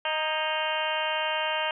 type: harmonic tone with a mistuned harmonic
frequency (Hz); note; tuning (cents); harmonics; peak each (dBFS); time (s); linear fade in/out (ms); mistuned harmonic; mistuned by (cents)
310.7; D#4; -2; 2 / 3 / 4 / 5 / 6 / 7 / 8 / 9 / 10; -32 / -31 / -37 / -34 / -39 / -38 / -38 / -33 / -35; 0.05-1.71; 2; 5; +40
effects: none